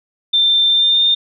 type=tone with pitch glide; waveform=sine; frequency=3575 to 3623 Hz; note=A7 to A7; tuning=+27 to +50 cents; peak=-10 dBFS; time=0.33-1.15 s; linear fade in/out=10 ms; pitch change=+23 cents; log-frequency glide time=0.68-1.03 s; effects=none